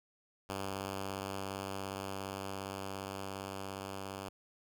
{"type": "tone with level ramp", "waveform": "5% pulse", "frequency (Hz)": 97.3, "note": "G2", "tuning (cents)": -12, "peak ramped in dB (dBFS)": [-26, -30], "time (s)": [0.49, 4.29], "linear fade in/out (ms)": 5, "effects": []}